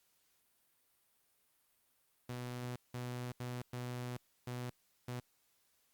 sawtooth tone bursts at uneven times, 123.47 Hz, B2, in tune, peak -36 dBFS, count 6, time 2.29-2.76 / 2.94-3.32 / 3.4-3.62 / 3.73-4.17 / 4.47-4.7 / 5.08-5.2 s, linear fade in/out 5 ms, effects white hiss -75 dBFS RMS until 5.93 s + Opus 48 kbps

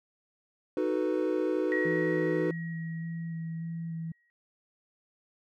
triangle chord, B dominant seventh, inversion first, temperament equal, 311.1 / 370 / 440 / 493.9 Hz, D#4 / F#4 / A4 / B4, 0 / 0 / 0 / 0 cents, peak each -29 / -29 / -33 / -30 dBFS, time 0.77-2.51 s, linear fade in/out 2 ms
sine tone with exponential decay, 1900 Hz, A#6, 33 cents sharp, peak -29 dBFS, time 1.72-4.3 s, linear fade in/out 0 ms, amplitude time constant 560 ms
sine tone with vibrato, 164.81 Hz, E3, in tune, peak -33 dBFS, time 1.85-4.12 s, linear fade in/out 5 ms, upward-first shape square, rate 1.7 Hz, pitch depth 12 cents each way
effects none

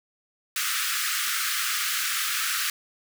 pink high-pass noise, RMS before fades -27 dBFS, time 0.56-2.7 s, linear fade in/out 2 ms, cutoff 1200 Hz, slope 96 dB/octave, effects none

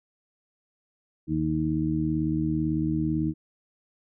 harmonic tone, 78 Hz, D#2, 5 cents sharp, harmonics 1 / 2 / 3 / 4, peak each -34 / -28 / -32 / -26 dBFS, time 1.27-3.34 s, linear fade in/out 50 ms, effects none

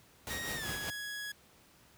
pink noise with tremolo, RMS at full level -38 dBFS, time 0.27-0.9 s, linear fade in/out 0 ms, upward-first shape triangle, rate 5.2 Hz, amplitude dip 60%
sawtooth tone with pitch glide, 1876 to 1671.3 Hz, A#6 to G#6, +11 to +10 cents, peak -35 dBFS, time 0.3-1.32 s, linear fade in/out 5 ms, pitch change -201 cents, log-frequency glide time 0.55-0.67 s
effects pink hiss -62 dBFS RMS until 1.97 s + high-pass 60 Hz 12 dB/octave

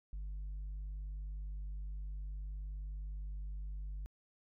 sine tone, 49.71 Hz, G1, 25 cents sharp, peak -37 dBFS, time 0.13-4.06 s, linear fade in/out 0 ms, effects tanh soft clip ceiling -39 dBFS

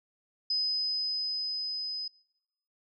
sine tone with level ramp, 5030 Hz, D#8, 18 cents sharp, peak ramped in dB -26 to -33 dBFS, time 0.5-2.08 s, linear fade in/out 5 ms, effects noise-tail reverb RT60 0.8 s tail -23 dB re dry

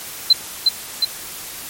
sine tone with echo, 4068 Hz, C8, 50 cents flat, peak -6 dBFS, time 0.3-0.33 s, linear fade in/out 5 ms, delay 360 ms, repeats 2, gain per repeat -3 dB, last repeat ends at 1.05 s, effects white hiss -32 dBFS RMS until 1.69 s + MP3 64 kbps

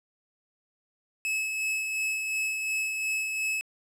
45% pulse tone with tremolo, 2589 Hz, E7, 32 cents flat, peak -26 dBFS, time 1.25-3.61 s, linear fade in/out 0 ms, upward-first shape sine, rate 2.8 Hz, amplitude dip 35%, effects low-pass 12000 Hz 12 dB/octave

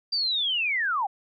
sine linear sweep, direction down, 4744 to 739 Hz, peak -23 dBFS, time 0.12-1.07 s, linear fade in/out 10 ms, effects none

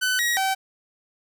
sawtooth tone with pitch steps, 1507 / 1901 / 769 Hz, F#6 / A#6 / G5, +31 / +33 / -33 cents, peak -17 dBFS, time 0.01-0.55 s, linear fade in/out 20 ms, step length 180 ms, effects none

